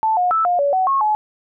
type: tone with pitch steps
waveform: sine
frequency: 880 / 720 / 1316 / 710 / 568 / 751 / 1089 / 852 Hz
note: A5 / F#5 / E6 / F5 / C#5 / F#5 / C#6 / G#5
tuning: 0 / -47 / -3 / +28 / +42 / +26 / -31 / +44 cents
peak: -14 dBFS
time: 0.03-1.15 s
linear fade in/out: 0 ms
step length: 140 ms
effects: none